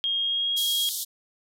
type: tone with pitch glide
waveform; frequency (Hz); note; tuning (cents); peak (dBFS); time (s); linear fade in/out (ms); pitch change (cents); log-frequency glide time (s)
sine; 3243 to 3281; G#7 to G#7; -42 to -22; -23; 0.04-0.89; 0; +20; 0.17-0.54
type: band-pass noise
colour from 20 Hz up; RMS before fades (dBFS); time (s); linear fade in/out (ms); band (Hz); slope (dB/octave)
white; -31; 0.56-1.05; 20; 3200 to 15000; 96
effects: none